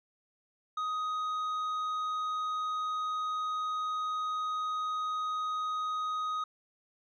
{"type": "tone with tanh clipping", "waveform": "triangle", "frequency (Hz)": 1252, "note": "D#6", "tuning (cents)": 10, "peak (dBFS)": -32, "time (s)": [0.77, 6.44], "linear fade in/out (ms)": 5, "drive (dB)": 10, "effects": []}